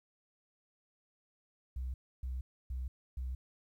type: tone bursts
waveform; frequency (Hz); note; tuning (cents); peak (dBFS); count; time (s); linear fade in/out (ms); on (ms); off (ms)
sine; 63.7; C2; -46; -34; 4; 1.76-3.35; 5; 180; 290
effects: tanh soft clip ceiling -33 dBFS + 12-bit